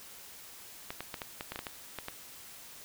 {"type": "clicks", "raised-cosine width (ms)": 0.3, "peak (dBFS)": -21, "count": 11, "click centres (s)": [0.905, 1.006, 1.142, 1.218, 1.409, 1.52, 1.559, 1.591, 1.668, 1.987, 2.084], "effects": ["white hiss -50 dBFS RMS until 2.84 s"]}